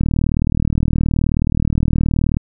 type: click train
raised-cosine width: 5 ms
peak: -4 dBFS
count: 93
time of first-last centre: 0.01-2.369 s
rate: 39 Hz
effects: none